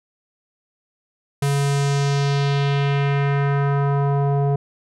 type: tone with low-pass filter sweep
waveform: square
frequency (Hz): 140.9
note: C#3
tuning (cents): +29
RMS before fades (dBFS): -19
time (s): 1.42-4.56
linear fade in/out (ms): 5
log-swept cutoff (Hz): 11000 to 650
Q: 1.6
effects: none